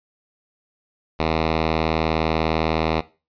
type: tone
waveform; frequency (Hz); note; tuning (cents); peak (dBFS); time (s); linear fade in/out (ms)
5% pulse; 79.9; D#2; +47; -8; 1.19-3.01; 10
effects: noise-tail reverb RT60 0.3 s tail -17 dB re dry + resampled to 11025 Hz